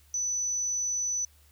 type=tone; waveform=sine; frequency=5980 Hz; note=F#8; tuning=17 cents sharp; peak=-27 dBFS; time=0.14-1.25 s; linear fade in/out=2 ms; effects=added 73 Hz sine -58 dBFS peak until 1.51 s + white hiss -63 dBFS RMS until 1.51 s